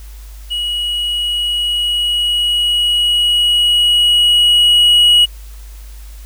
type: tone with level ramp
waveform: triangle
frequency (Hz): 2910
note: F#7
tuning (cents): -29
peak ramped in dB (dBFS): -15 to -4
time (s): 0.5-5.26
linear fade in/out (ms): 20
effects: added 51 Hz sine -30 dBFS peak until 6.25 s + white hiss -44 dBFS RMS until 6.25 s